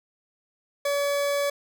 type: tone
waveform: 40% pulse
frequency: 569 Hz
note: C#5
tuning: 45 cents sharp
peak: -22 dBFS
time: 0.85-1.5 s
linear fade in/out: 5 ms
effects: none